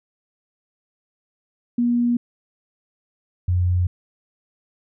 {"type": "tone pair in turn", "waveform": "sine", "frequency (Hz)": [239.8, 89.51], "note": ["A#3", "F2"], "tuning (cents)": [49, 43], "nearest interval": "octave + perfect fourth", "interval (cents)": 1706, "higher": "first", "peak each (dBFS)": [-16, -16], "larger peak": "neither", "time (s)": [[1.78, 2.17], [3.48, 3.87]], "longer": "neither", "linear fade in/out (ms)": 5, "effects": []}